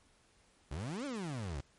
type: exponential two-way sweep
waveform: 30% pulse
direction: up then down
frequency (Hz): 63.6 to 298.6 to 63.6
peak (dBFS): -35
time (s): 0.71-1.61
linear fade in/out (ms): 5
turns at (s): 1.05
effects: pink hiss -68 dBFS RMS until 1.78 s + MP3 48 kbps